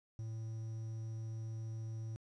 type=tone with quantisation; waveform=triangle; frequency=111.6 Hz; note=A2; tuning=25 cents sharp; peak=-38 dBFS; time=0.19-2.16 s; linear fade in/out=0 ms; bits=11; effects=resampled to 22050 Hz